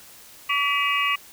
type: tone cluster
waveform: sine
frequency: 1139 / 1980 / 2316 / 2542 / 2838 Hz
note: C#6 / B6 / D7 / D#7 / F7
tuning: +47 / +4 / -25 / +36 / +27 cents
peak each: -24 / -27 / -28 / -27 / -27 dBFS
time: 0.49-1.16 s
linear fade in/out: 10 ms
effects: white hiss -47 dBFS RMS until 1.32 s